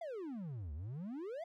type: exponential two-way sweep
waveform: triangle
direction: down then up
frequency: 708 to 69.4 to 708 Hz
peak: -39 dBFS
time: 0.01-1.44 s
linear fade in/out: 5 ms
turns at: 0.73 s
effects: none